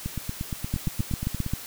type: two click trains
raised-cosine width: 5 ms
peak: -13 / -17 dBFS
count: 7 / 13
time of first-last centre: 0.74-1.536 / 0.06-1.464 s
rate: 7.54 / 8.55 Hz
effects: white hiss -40 dBFS RMS until 1.66 s